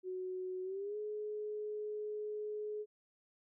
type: tone with pitch glide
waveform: sine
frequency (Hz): 370 to 422.6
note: F#4 to G#4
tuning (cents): 0 to +30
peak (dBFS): -38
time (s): 0.03-2.86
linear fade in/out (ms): 50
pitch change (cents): +230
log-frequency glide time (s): 0.63-0.97
effects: none